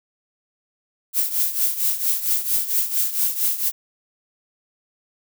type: noise with tremolo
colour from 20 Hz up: violet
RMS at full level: -18 dBFS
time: 1.13-3.72 s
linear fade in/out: 50 ms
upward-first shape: triangle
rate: 4.4 Hz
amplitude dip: 80%
effects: none